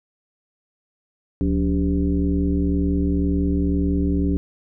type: tone with frequency modulation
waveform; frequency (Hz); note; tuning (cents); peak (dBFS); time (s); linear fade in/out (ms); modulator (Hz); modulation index
sine; 180; F#3; -47; -17; 1.41-4.37; 0; 106; 1.5
effects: none